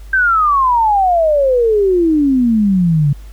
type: exponential sweep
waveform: sine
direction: down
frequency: 1581 to 138.6 Hz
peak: -9 dBFS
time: 0.13-3.13 s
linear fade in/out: 5 ms
effects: added 50 Hz sine -30 dBFS peak until 3.32 s + pink hiss -48 dBFS RMS until 3.32 s